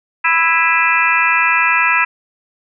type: harmonic tone with a mistuned harmonic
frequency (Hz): 330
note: E4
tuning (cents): +2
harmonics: 3 / 4 / 5 / 6 / 7 / 8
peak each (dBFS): -18 / -18 / -18 / -18 / -18 / -18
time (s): 0.24-2.05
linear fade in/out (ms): 10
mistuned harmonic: 7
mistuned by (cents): +73
effects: none